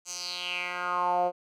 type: tone with band-pass filter sweep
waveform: 10% pulse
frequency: 178.2 Hz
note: F3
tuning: 35 cents sharp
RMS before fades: -30 dBFS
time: 0.05-1.32 s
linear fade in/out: 50 ms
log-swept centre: 7000 to 570 Hz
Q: 4.4
effects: none